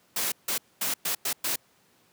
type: noise bursts at uneven times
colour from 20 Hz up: white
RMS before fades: -28 dBFS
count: 6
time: 0.16-0.32 / 0.48-0.58 / 0.81-0.94 / 1.05-1.15 / 1.25-1.33 / 1.44-1.56 s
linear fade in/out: 5 ms
effects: pink hiss -63 dBFS RMS until 2.12 s + high-pass 150 Hz 12 dB/octave